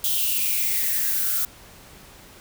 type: noise with high-pass filter sweep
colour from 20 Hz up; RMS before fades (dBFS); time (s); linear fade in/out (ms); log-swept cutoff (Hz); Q
violet; -23; 0.04-1.45; 2; 3300 to 1300; 6.7
effects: pink hiss -47 dBFS RMS until 2.4 s